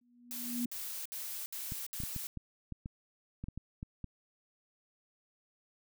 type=tone with exponential growth; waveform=sine; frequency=241.9 Hz; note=B3; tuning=36 cents flat; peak=-30 dBFS; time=0.01-0.66 s; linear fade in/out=5 ms; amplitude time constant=140 ms
type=noise bursts; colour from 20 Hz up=blue; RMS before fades=-41 dBFS; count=5; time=0.31-2.27 s; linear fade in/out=0 ms; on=340 ms; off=65 ms
type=clicks; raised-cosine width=5 ms; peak=-28 dBFS; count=12; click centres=1.721 / 2.002 / 2.036 / 2.163 / 2.373 / 2.723 / 2.859 / 3.44 / 3.485 / 3.576 / 3.829 / 4.043 s
effects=none